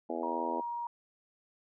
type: harmonic tone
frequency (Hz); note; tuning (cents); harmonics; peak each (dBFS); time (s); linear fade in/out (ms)
83; E2; +12; 3 / 4 / 5 / 6 / 7 / 8 / 9 / 10; -41 / -39 / -42 / -41 / -42 / -41 / -46 / -43; 0.09-0.61; 10
type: tone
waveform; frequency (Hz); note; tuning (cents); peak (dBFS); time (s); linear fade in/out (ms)
sine; 947; A#5; +27; -34; 0.23-0.87; 2
effects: none